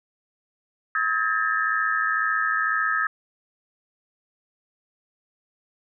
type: tone cluster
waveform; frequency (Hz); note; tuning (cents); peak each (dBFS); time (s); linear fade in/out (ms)
sine; 1280 / 1614 / 1728 / 1810; D#6 / G#6 / A6 / A6; +49 / -50 / -32 / +48; -24 / -26 / -28 / -29; 0.95-3.07; 2
effects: none